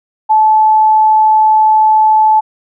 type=tone; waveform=sine; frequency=867 Hz; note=A5; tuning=26 cents flat; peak=-5 dBFS; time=0.29-2.41 s; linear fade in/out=20 ms; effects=none